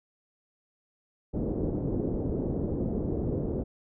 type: low-pass noise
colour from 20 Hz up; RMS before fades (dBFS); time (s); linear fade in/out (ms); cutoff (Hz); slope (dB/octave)
white; -30; 1.33-3.64; 20; 410; 24
effects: none